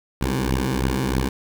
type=beating tone pair; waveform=10% pulse; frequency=63.8 / 66.9 Hz; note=C2 / C2; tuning=-43 / +39 cents; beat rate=3.1 Hz; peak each=-15 dBFS; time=0.21-1.29 s; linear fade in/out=5 ms; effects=8-bit